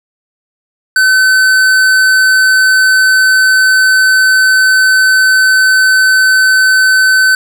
sine tone with tanh clipping, 1523 Hz, F#6, 50 cents sharp, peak -7 dBFS, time 0.96-7.35 s, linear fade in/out 2 ms, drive 16 dB, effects none

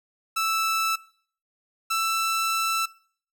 sawtooth tone pair in turn, 1318.5 / 1327.7 Hz, E6 / E6, 0 / +12 cents, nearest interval unison, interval 12 cents, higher second, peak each -19 dBFS, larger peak neither, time 0.36-0.96 / 1.9-2.86 s, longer second, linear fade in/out 10 ms, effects noise-tail reverb RT60 0.5 s tail -20 dB re dry

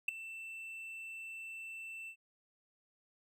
triangle tone with ADSR envelope, 2670 Hz, E7, 22 cents sharp, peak -24 dBFS, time 0.08-2.16 s, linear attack 6 ms, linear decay 8 ms, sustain -18 dB, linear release 77 ms, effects none

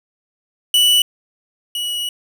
45% pulse tone pair in turn, 2960 / 2926 Hz, F#7 / F#7, 0 / -20 cents, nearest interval unison, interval 20 cents, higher first, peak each -10 / -20 dBFS, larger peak first, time 0.74-1.02 / 1.75-2.09 s, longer second, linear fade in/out 2 ms, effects none

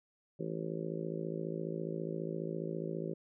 harmonic tone, 54.7 Hz, A1, 9 cents flat, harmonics 3 / 4 / 5 / 6 / 7 / 8 / 9 / 10, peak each -40 / -46 / -49 / -44 / -41 / -47 / -46 / -47 dBFS, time 0.39-3.14 s, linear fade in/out 10 ms, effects none

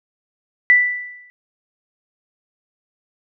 sine tone with exponential decay, 1975.5 Hz, B6, in tune, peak -6 dBFS, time 0.7-1.3 s, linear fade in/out 0 ms, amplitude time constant 130 ms, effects none

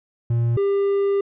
triangle tone pair in turn, 117.6 / 398.3 Hz, A#2 / G4, +16 / +28 cents, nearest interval octave + major sixth, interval 2112 cents, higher second, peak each -15 dBFS, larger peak neither, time 0.3-0.57 / 0.57-1.21 s, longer second, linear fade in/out 5 ms, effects resampled to 8000 Hz

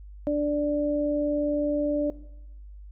sine tone pair together, 293.7 / 587.4 Hz, D4 / D5, 0 / 0 cents, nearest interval octave, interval 1200 cents, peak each -25 dBFS, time 0.27-2.1 s, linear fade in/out 0 ms, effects noise-tail reverb RT60 0.9 s tail -19 dB re dry + added 50 Hz sine -41 dBFS peak until 2.91 s

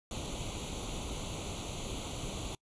pink noise with comb filter, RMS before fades -39 dBFS, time 0.11-2.55 s, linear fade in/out 2 ms, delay 0.29 ms, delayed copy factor +0.85, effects noise-tail reverb RT60 0.1 s tail -25 dB re dry + resampled to 22050 Hz

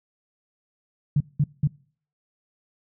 sine tone bursts, 145.4 Hz, D3, 17 cents flat, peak -16 dBFS, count 3, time 1.16-1.675 s, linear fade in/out 5 ms, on 45 ms, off 190 ms, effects noise-tail reverb RT60 0.5 s tail -24 dB re dry

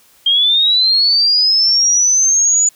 sine linear sweep, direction up, 3184 to 6950 Hz, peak -9 dBFS, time 0.26-2.69 s, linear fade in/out 5 ms, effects white hiss -50 dBFS RMS until 2.75 s

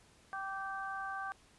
harmonic tone, 389 Hz, G4, 13 cents flat, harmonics 2 / 3 / 4, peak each -42 / -42 / -42 dBFS, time 0.33-1.32 s, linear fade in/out 0 ms, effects pink hiss -64 dBFS RMS until 1.58 s + resampled to 24000 Hz

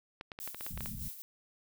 clicks, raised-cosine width 0.3 ms, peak -26 dBFS, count 10, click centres 0.211 / 0.318 / 0.389 / 0.476 / 0.546 / 0.609 / 0.665 / 0.776 / 0.807 / 0.859 s
violet noise with tremolo, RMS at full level -41 dBFS, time 0.4-1.22 s, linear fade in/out 0 ms, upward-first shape sine, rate 4.9 Hz, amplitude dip 65%
pink low-pass noise, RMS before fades -43 dBFS, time 0.7-1.09 s, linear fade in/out 10 ms, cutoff 240 Hz, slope 96 dB/octave
effects none

